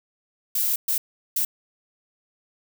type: noise bursts at uneven times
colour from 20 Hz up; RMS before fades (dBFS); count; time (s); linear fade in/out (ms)
violet; -23; 3; 0.55-0.76 / 0.88-0.98 / 1.36-1.45; 5
effects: none